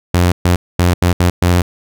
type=tone bursts at uneven times; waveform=sawtooth; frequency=88.4 Hz; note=F2; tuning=22 cents sharp; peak=-5 dBFS; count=6; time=0.14-0.32 / 0.45-0.56 / 0.79-0.94 / 1.02-1.13 / 1.2-1.3 / 1.42-1.62 s; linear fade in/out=5 ms; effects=none